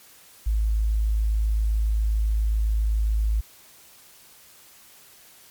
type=tone; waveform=sine; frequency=53.7 Hz; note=A1; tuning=41 cents flat; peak=-19 dBFS; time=0.46-3.41 s; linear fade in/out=10 ms; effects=white hiss -51 dBFS RMS until 5.5 s + MP3 96 kbps